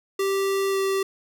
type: tone with pitch glide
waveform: square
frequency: 390.8 to 388.1 Hz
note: G4 to G4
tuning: -5 to -17 cents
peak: -22 dBFS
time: 0.19-1.03 s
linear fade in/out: 5 ms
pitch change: -12 cents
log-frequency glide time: 0.7-0.77 s
effects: none